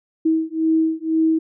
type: beating tone pair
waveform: sine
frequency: 319.9 / 321.9 Hz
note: D#4 / E4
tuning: +48 / -41 cents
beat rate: 2 Hz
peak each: -19 dBFS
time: 0.25-1.39 s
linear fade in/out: 10 ms
effects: none